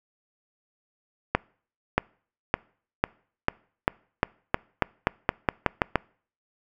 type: accelerating click train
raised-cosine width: 0.5 ms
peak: -4 dBFS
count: 15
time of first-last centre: 1.35-5.957 s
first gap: 630 ms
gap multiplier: 0.89
effects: noise-tail reverb RT60 0.5 s tail -26 dB re dry